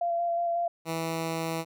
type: tone with vibrato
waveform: sine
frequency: 686 Hz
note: F5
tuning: 31 cents flat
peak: -25 dBFS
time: 0.01-0.68 s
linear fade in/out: 5 ms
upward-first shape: square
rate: 5.5 Hz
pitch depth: 12 cents each way
type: tone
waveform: 10% pulse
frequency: 163.5 Hz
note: E3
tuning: 14 cents flat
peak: -21 dBFS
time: 0.85-1.65 s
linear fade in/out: 50 ms
effects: none